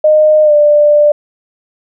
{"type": "tone with pitch glide", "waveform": "sine", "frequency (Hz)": [614, 592.1], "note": ["D#5", "D5"], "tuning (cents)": [-23, 14], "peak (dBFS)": -4, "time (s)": [0.04, 1.12], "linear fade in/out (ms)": 5, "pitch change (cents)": -63, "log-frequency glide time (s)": [0.43, 0.53], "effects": []}